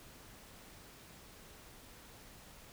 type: silence
effects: pink hiss -56 dBFS RMS until 2.72 s